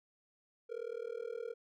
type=tone with amplitude modulation; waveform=triangle; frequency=466.2 Hz; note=A#4; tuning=in tune; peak=-33 dBFS; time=0.69-1.54 s; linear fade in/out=20 ms; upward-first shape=sine; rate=39.4 Hz; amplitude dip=100%; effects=none